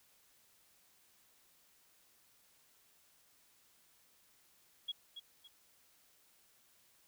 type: tone with echo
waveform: sine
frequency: 3322 Hz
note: G#7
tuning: in tune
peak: -36 dBFS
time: 4.88-4.92 s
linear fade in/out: 10 ms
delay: 280 ms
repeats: 2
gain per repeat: -9 dB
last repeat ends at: 5.48 s
effects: white hiss -69 dBFS RMS until 7.07 s